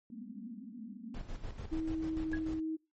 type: band-pass noise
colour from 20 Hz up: white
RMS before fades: -46 dBFS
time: 0.1-1.18 s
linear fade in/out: 2 ms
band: 200 to 260 Hz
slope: 96 dB/octave
type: noise with tremolo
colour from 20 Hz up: brown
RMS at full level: -40 dBFS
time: 1.14-2.6 s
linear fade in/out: 5 ms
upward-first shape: square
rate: 6.8 Hz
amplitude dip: 60%
type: tone with pitch glide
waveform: sine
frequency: 320.3 to 317.7 Hz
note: E4 to D#4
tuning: -50 to +36 cents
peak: -33 dBFS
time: 1.71-2.77 s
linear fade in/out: 20 ms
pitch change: -14 cents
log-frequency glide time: 1.91-2.27 s
type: tone with exponential decay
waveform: sine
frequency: 1661.2 Hz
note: G#6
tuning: in tune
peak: -34 dBFS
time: 2.33-2.42 s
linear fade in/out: 5 ms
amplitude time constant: 18 ms
effects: noise-tail reverb RT60 0.3 s tail -25 dB re dry + MP3 32 kbps